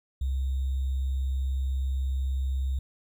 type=tone with sample-and-hold; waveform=sine; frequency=66.3 Hz; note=C2; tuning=23 cents sharp; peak=-25 dBFS; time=0.21-2.79 s; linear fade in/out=5 ms; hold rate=3675 Hz; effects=none